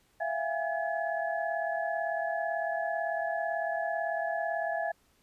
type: tone cluster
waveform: sine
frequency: 667 / 705 / 814 / 1705 Hz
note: E5 / F5 / G#5 / G#6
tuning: +20 / +16 / -35 / +45 cents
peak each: -32 / -36 / -37 / -36 dBFS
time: 0.2-4.92 s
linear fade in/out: 10 ms
effects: pink hiss -68 dBFS RMS until 5.22 s + resampled to 32000 Hz

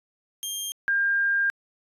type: tone pair in turn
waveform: 15% pulse / sine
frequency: 3200 / 1603.5 Hz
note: G7 / G6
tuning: +35 / +39 cents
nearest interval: octave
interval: 1196 cents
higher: first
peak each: -22 / -20 dBFS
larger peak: second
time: 0.43-0.72 / 0.88-1.5 s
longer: second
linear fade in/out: 0 ms
effects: resampled to 32000 Hz

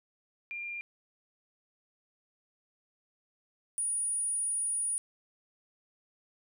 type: tone pair in turn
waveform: sine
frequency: 2395 / 9613 Hz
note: D7 / D9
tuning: +33 / +39 cents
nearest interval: 2 octaves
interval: 2406 cents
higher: second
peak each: -36 / -29 dBFS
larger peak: second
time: 0.51-0.81 / 3.78-4.98 s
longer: second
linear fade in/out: 0 ms
effects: none

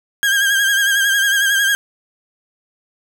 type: tone with vibrato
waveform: 35% pulse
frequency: 1611 Hz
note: G6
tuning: 47 cents sharp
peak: -11 dBFS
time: 0.23-1.75 s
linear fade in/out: 0 ms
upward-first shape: sine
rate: 11 Hz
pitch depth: 49 cents each way
effects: none

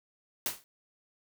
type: noise with exponential decay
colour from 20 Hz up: white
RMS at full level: -28 dBFS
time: 0.46-0.64 s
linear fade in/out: 1 ms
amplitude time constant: 39 ms
effects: none

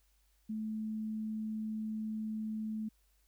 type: tone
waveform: sine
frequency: 217.3 Hz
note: A3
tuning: 21 cents flat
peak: -35 dBFS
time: 0.49-2.89 s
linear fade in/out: 10 ms
effects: added 50 Hz sine -69 dBFS peak until 3.27 s + white hiss -75 dBFS RMS until 3.27 s

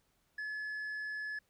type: tone with tanh clipping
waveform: sine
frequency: 1712 Hz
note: A6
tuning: 48 cents flat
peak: -38 dBFS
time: 0.38-1.39 s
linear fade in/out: 5 ms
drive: 3 dB
effects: pink hiss -75 dBFS RMS until 1.49 s

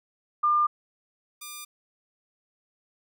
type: tone pair in turn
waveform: sine / 5% pulse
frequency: 1200 / 1200 Hz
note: D6 / D6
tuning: +37 / +37 cents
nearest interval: unison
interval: 0 cents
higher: neither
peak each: -19 / -26 dBFS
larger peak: first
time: 0.43-0.67 / 1.41-1.65 s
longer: neither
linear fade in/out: 10 ms
effects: none

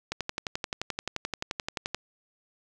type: click train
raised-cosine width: 0.2 ms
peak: -13 dBFS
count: 22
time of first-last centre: 0.12-1.946 s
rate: 11.5 Hz
effects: none

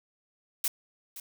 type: noise with echo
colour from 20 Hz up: blue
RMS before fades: -28 dBFS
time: 0.64-0.68 s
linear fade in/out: 2 ms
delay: 520 ms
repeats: 1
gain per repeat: -14 dB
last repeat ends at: 1.2 s
effects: none

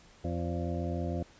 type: harmonic tone with a mistuned harmonic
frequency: 86.4 Hz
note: F2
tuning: 18 cents flat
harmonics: 1 / 2 / 3 / 4 / 6 / 7 / 8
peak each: -34 / -37 / -39 / -40 / -42 / -42 / -43 dBFS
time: 0.24-1.23 s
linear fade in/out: 5 ms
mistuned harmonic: 7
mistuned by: -49 cents
effects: pink hiss -58 dBFS RMS until 1.39 s + resampled to 16000 Hz

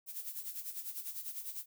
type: noise with tremolo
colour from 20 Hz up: violet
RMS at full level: -40 dBFS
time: 0.06-1.66 s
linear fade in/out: 50 ms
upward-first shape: sine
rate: 10 Hz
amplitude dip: 70%
effects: none

